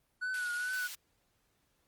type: tone with vibrato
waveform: triangle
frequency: 1475 Hz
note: F#6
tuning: 6 cents flat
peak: -31 dBFS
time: 0.21-0.88 s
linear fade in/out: 20 ms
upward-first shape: triangle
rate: 2.4 Hz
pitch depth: 52 cents each way
type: high-pass noise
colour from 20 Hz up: pink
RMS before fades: -45 dBFS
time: 0.34-0.95 s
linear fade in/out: 2 ms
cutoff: 2500 Hz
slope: 12 dB/octave
effects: pink hiss -75 dBFS RMS until 1.87 s + Opus 32 kbps